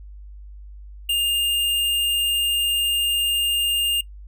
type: tone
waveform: square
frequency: 2814 Hz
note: F7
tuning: 12 cents sharp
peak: -19 dBFS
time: 1.09-4.01 s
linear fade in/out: 5 ms
effects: noise-tail reverb RT60 0.1 s tail -22 dB re dry + added 50 Hz sine -37 dBFS peak until 4.27 s